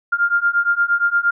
sine beating tone pair, 1396.9 / 1405.5 Hz, F6 / F6, 0 / +11 cents, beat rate 8.6 Hz, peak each -18 / -17 dBFS, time 0.12-1.31 s, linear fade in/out 10 ms, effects none

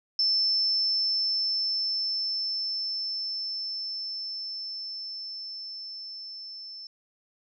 sine tone with level ramp, 5300 Hz, E8, 9 cents sharp, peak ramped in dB -21 to -39 dBFS, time 0.19-6.87 s, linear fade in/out 2 ms, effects none

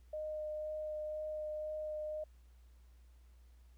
sine tone with vibrato, 613 Hz, D#5, 26 cents flat, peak -38 dBFS, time 0.13-2.24 s, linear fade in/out 5 ms, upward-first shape sine, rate 2 Hz, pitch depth 9 cents each way, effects added 60 Hz sine -58 dBFS peak until 3.77 s + pink hiss -75 dBFS RMS until 3.77 s

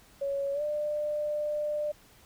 sine tone with pitch glide, 557 to 597 Hz, C#5 to D5, +8 to +28 cents, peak -28 dBFS, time 0.21-1.92 s, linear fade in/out 10 ms, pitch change +120 cents, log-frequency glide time 0.53-0.62 s, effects pink hiss -58 dBFS RMS until 2.25 s

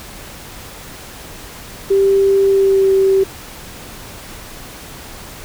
sine tone with pitch glide, 392 to 386.2 Hz, G4 to G4, 0 to -26 cents, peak -9 dBFS, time 1.9-3.24 s, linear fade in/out 10 ms, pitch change -26 cents, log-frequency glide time 2.46-2.91 s, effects pink hiss -34 dBFS RMS until 5.44 s

